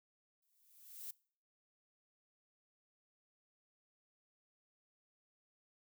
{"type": "noise with exponential growth", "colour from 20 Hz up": "violet", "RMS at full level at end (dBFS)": -44, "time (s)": [0.42, 1.11], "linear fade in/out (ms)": 5, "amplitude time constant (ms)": 150, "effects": ["noise-tail reverb RT60 0.5 s tail -24 dB re dry"]}